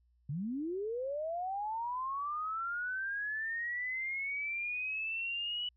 sine linear sweep, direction up, 130 to 2960 Hz, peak -34 dBFS, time 0.29-5.69 s, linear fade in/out 5 ms, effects added 60 Hz sine -67 dBFS peak until 5.76 s

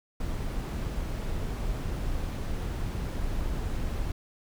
brown noise, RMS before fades -31 dBFS, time 0.2-4.12 s, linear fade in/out 5 ms, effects none

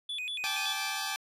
triangle tone with vibrato, 2932 Hz, F#7, 16 cents flat, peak -32 dBFS, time 0.09-0.73 s, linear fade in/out 5 ms, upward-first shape square, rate 5.3 Hz, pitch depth 280 cents each way
10% pulse chord, G suspended second, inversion none, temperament equal with one note detuned, 784 / 861.4 / 1174.7 Hz, G5 / A5 / D6, 0 / -37 / 0 cents, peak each -28 dBFS, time 0.44-1.16 s, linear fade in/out 0 ms
effects resampled to 32000 Hz

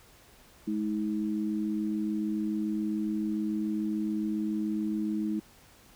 sine tone pair together, 211.6 / 318.6 Hz, G#3 / D#4, +33 / +41 cents, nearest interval perfect fifth, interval 708 cents, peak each -30 / -31 dBFS, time 0.67-5.4 s, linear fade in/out 10 ms, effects pink hiss -57 dBFS RMS until 5.95 s

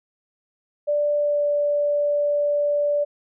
sine tone with pitch glide, 587.3 to 583.2 Hz, D5 to D5, 0 to -12 cents, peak -18 dBFS, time 0.87-3.05 s, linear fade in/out 20 ms, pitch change -12 cents, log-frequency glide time 1.15-1.44 s, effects none

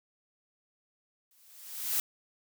blue noise with exponential growth, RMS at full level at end -27 dBFS, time 1.31-2 s, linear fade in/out 2 ms, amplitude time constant 150 ms, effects none

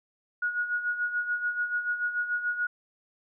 sine tone with tremolo, 1450 Hz, F#6, 35 cents flat, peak -24 dBFS, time 0.42-2.67 s, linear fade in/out 5 ms, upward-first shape sine, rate 6.9 Hz, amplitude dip 65%, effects none

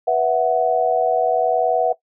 sine chord, B suspended fourth, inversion none, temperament equal with one note detuned, 490.5 / 659.3 / 740 Hz, B4 / E5 / F#5, -12 / 0 / 0 cents, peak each -21 / -18 / -18 dBFS, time 0.07-1.93 s, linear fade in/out 10 ms, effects noise-tail reverb RT60 0.1 s tail -18 dB re dry

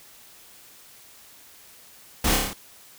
pink noise with echo, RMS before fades -23 dBFS, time 2.24-2.36 s, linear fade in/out 5 ms, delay 29 ms, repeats 6, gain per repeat -2 dB, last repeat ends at 2.534 s, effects white hiss -50 dBFS RMS until 2.98 s

